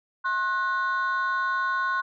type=tone pair together; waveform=sine; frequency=1070.7 / 1477 Hz; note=C6 / F#6; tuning=+40 / -3 cents; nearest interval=tritone; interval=557 cents; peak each=-24 dBFS; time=0.24-2.02 s; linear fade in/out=20 ms; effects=tanh soft clip ceiling -20 dBFS